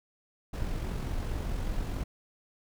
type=noise with amplitude modulation; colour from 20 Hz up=brown; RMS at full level=-31 dBFS; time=0.53-2.04 s; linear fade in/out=10 ms; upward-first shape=sine; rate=44.8 Hz; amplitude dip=35%; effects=none